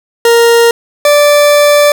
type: tone pair in turn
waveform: 40% pulse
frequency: 467 / 585.6 Hz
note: A#4 / D5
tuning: +3 / -5 cents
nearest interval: major third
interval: 392 cents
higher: second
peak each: -3 dBFS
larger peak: neither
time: 0.25-0.71 / 1.05-1.92 s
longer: second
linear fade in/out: 2 ms
effects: none